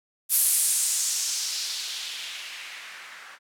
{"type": "noise with low-pass filter sweep", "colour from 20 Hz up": "violet", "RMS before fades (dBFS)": -28, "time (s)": [0.29, 3.39], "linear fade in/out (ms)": 50, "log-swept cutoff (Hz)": [12000, 1400], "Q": 1.8, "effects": []}